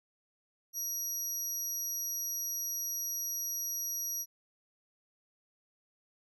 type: tone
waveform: 30% pulse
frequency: 5760 Hz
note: F#8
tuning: 47 cents flat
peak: -30 dBFS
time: 0.73-4.26 s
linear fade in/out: 50 ms
effects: none